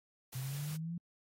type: noise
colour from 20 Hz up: white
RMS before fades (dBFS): -49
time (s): 0.32-0.77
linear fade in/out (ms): 10
type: exponential sweep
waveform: sine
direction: up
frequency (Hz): 127.3 to 174.61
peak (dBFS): -37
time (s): 0.35-0.98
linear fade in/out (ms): 5
effects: AAC 48 kbps